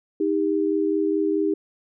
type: tone pair together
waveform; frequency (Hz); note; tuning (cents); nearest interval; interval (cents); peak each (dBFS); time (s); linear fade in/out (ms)
sine; 314.3 / 399; D#4 / G4; +18 / +31; major third; 413; -22; 0.2-1.54; 5
effects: none